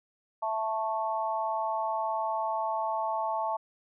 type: harmonic tone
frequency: 220.2 Hz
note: A3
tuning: 2 cents sharp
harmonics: 3 / 4 / 5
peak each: -33 / -30 / -35 dBFS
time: 0.42-3.57 s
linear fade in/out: 10 ms
effects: none

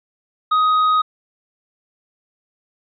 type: tone with tanh clipping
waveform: sine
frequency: 1254 Hz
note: D#6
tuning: 13 cents sharp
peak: -14 dBFS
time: 0.51-1.02 s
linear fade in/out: 10 ms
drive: 6 dB
effects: resampled to 11025 Hz

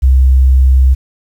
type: tone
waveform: sine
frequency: 65.5 Hz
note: C2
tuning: 2 cents sharp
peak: -3 dBFS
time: 0.02-0.95 s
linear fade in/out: 20 ms
effects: tanh soft clip ceiling 0 dBFS + 7-bit

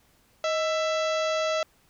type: harmonic tone with a mistuned harmonic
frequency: 664 Hz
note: E5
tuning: 12 cents sharp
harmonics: 1 / 2 / 3 / 4 / 5 / 6 / 7 / 8 / 9 / 10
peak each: -25 / -31 / -37 / -37 / -38 / -40 / -43 / -46 / -45 / -46 dBFS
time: 0.44-1.63 s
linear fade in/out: 2 ms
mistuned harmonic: 1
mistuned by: -94 cents
effects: pink hiss -63 dBFS RMS until 1.89 s

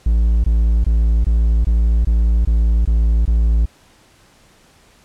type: tone bursts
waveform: triangle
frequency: 56.2 Hz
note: A1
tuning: 37 cents sharp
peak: -9 dBFS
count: 9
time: 0.06-3.656 s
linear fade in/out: 5 ms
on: 380 ms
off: 22 ms
effects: pink hiss -51 dBFS RMS until 5.04 s + low-pass 10000 Hz 12 dB/octave

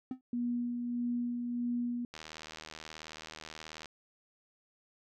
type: tone with exponential decay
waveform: triangle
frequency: 257 Hz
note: C4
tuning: 31 cents flat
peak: -29 dBFS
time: 0.11-0.21 s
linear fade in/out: 2 ms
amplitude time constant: 21 ms
type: tone with tremolo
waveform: sine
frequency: 241.1 Hz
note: B3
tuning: 41 cents flat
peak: -30 dBFS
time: 0.33-2.05 s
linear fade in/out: 2 ms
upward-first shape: sine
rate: 1.6 Hz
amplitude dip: 35%
type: click train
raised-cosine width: 0.2 ms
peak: -27 dBFS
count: 136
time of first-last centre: 2.14-3.858 s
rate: 78.6 Hz
effects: none

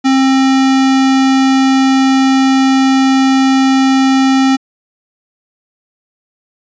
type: tone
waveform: square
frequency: 266.1 Hz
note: C4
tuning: 29 cents sharp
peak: -8 dBFS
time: 0.04-4.57 s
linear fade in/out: 20 ms
effects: resampled to 16000 Hz

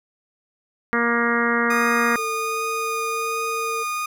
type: harmonic tone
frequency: 235.5 Hz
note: A#3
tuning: 18 cents sharp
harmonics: 1 / 2 / 3 / 4 / 5 / 6 / 7 / 8 / 9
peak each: -24 / -25 / -33 / -31 / -25 / -25 / -27 / -25 / -32 dBFS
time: 0.93-2.16 s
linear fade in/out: 0 ms
type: tone with vibrato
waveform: 30% pulse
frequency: 1230 Hz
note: D#6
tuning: 20 cents flat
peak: -21 dBFS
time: 1.7-4.06 s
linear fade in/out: 5 ms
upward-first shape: triangle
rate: 1.3 Hz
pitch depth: 9 cents each way
type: tone with pitch glide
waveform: sine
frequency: 446.8 to 454.6 Hz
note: A4 to A#4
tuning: +27 to -43 cents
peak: -28 dBFS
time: 2.17-3.84 s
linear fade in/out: 20 ms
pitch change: +30 cents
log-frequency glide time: 2.37-3.21 s
effects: none

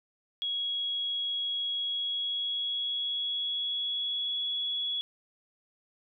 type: tone with pitch glide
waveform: sine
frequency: 3322 to 3370 Hz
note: G#7 to G#7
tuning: 0 to +25 cents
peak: -29 dBFS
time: 0.42-5.01 s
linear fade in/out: 0 ms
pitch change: +25 cents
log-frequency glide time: 1.75-4.39 s
effects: none

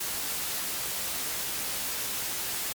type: noise with comb filter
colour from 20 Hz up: white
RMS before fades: -32 dBFS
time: 0-2.73 s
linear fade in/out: 10 ms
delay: 15 ms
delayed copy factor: +0.5
effects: MP3 96 kbps

